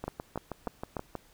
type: two click trains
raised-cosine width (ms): 1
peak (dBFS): -21 / -19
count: 8 / 4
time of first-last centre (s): 0.04-1.153 / 0.08-0.968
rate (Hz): 6.29 / 3.38
effects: pink hiss -61 dBFS RMS until 1.33 s